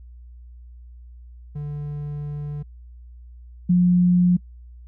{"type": "tone pair in turn", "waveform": ["triangle", "sine"], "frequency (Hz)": [146.83, 178.15], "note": ["D3", "F3"], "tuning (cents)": [0, 35], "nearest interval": "minor third", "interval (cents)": 335, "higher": "second", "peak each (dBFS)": [-25, -13], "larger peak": "second", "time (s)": [[1.55, 2.63], [3.69, 4.37]], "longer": "first", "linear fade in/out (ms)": 10, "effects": ["noise-tail reverb RT60 0.1 s tail -26 dB re dry", "added 60 Hz sine -40 dBFS peak until 4.87 s"]}